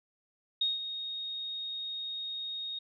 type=tone with ADSR envelope; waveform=sine; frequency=3729 Hz; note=A#7; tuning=in tune; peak=-25 dBFS; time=0.61-2.79 s; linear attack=5 ms; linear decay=170 ms; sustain=-10 dB; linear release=7 ms; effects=none